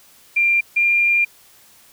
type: tone pair in turn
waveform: sine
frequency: 2382 / 2396 Hz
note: D7 / D7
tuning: +24 / +34 cents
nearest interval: unison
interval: 10 cents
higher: second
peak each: -13 dBFS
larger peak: neither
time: 0.36-0.61 / 0.76-1.25 s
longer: second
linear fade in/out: 10 ms
effects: white hiss -50 dBFS RMS until 1.92 s